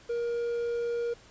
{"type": "tone with quantisation", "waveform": "triangle", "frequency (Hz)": 472.2, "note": "A#4", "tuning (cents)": 22, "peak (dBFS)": -26, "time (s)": [0.09, 1.14], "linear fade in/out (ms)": 10, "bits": 9, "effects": ["pink hiss -55 dBFS RMS until 1.3 s", "resampled to 16000 Hz"]}